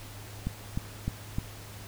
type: click train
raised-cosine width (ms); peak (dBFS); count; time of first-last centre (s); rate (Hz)
5; -17; 4; 0.47-1.385; 3.28
effects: added 104 Hz sine -45 dBFS peak until 1.87 s + pink hiss -47 dBFS RMS until 1.87 s